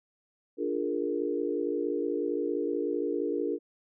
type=chord; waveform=sine; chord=Bb dominant seventh; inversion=first; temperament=equal; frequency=293.7 / 349.2 / 415.3 / 466.2 Hz; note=D4 / F4 / Ab4 / Bb4; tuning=0 / 0 / 0 / 0 cents; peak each=-33 dBFS; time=0.57-3.59 s; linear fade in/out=50 ms; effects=none